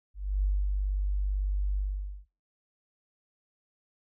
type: tone with ADSR envelope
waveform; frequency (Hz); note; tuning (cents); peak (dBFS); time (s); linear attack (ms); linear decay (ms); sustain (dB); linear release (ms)
sine; 49; G1; 0; -22; 0.14-2.26; 290; 240; -3; 480
effects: noise-tail reverb RT60 0.3 s tail -24 dB re dry